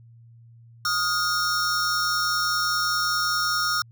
square tone cluster, 1245 / 1415 / 5480 Hz, D#6 / F6 / F8, +1 / +22 / -34 cents, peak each -27 dBFS, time 0.85-3.82 s, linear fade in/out 2 ms, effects added 116 Hz sine -47 dBFS peak until 3.91 s

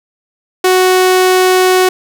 sawtooth tone, 370 Hz, F#4, in tune, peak -3 dBFS, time 0.64-1.89 s, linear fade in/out 5 ms, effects none

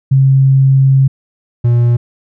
sine / triangle tone pair in turn, 134.7 / 119.64 Hz, C#3 / A#2, -49 / +45 cents, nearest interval major second, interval 206 cents, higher first, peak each -5 dBFS, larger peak neither, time 0.11-1.08 / 1.64-1.97 s, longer first, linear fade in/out 10 ms, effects none

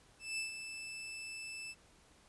sawtooth tone with ADSR envelope, 2637 Hz, E7, in tune, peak -32 dBFS, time 0.19-1.75 s, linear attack 190 ms, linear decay 130 ms, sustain -8 dB, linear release 46 ms, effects pink hiss -65 dBFS RMS until 2.28 s + resampled to 24000 Hz

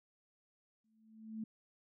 sine tone with exponential growth, 220 Hz, A3, in tune, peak -37 dBFS, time 0.84-1.44 s, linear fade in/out 5 ms, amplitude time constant 130 ms, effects none

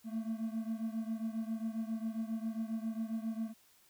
triangle beating tone pair, 221.2 / 228.6 Hz, A3 / A#3, +9 / -34 cents, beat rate 7.4 Hz, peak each -35 / -38 dBFS, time 0.04-3.54 s, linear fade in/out 50 ms, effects white hiss -66 dBFS RMS until 3.89 s

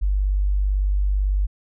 sine tone, 49 Hz, G1, in tune, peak -17 dBFS, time 0.01-1.47 s, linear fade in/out 20 ms, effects none

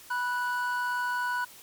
triangle tone pair together, 982.4 / 1480 Hz, B5 / F#6, -9 / 0 cents, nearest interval perfect fifth, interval 709 cents, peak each -28 dBFS, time 0.1-1.45 s, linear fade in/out 10 ms, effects white hiss -50 dBFS RMS until 1.62 s + MP3 96 kbps

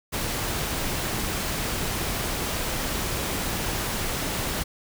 pink noise, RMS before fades -28 dBFS, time 0.12-4.64 s, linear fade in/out 20 ms, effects none

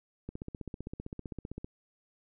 click train, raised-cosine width 3 ms, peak -26 dBFS, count 22, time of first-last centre 0.29-1.645 s, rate 15.5 Hz, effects none

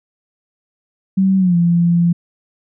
sine tone with pitch glide, 191.4 to 171.51 Hz, G3 to F3, -41 to -31 cents, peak -10 dBFS, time 1.17-2.13 s, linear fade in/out 10 ms, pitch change -190 cents, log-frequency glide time 1.38-1.56 s, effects none

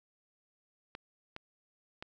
clicks, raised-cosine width 0.3 ms, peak -26 dBFS, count 3, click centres 0.951 / 1.364 / 2.025 s, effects none

